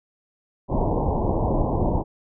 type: low-pass noise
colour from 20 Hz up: pink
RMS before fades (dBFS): -22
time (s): 0.68-2.04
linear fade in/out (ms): 50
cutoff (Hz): 1000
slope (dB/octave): 96
effects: none